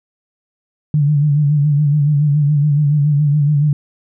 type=tone with vibrato; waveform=sine; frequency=146.83 Hz; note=D3; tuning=in tune; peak=-10 dBFS; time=0.94-3.73 s; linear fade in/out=2 ms; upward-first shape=sine; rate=7.1 Hz; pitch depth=62 cents each way; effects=none